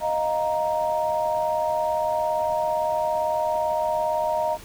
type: chord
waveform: sine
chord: Eb suspended second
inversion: none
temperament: just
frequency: 622.3 / 700 / 933.4 Hz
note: Eb5 / F5 / Bb5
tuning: 0 / +4 / +2 cents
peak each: -24 / -29 / -25 dBFS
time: 0-4.58 s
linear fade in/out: 50 ms
effects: pink hiss -44 dBFS RMS until 4.64 s